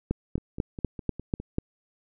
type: two click trains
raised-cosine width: 3 ms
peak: -12 / -23 dBFS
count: 7 / 6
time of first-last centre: 0.11-1.584 / 0.38-1.4 s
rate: 4.07 / 4.9 Hz
effects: none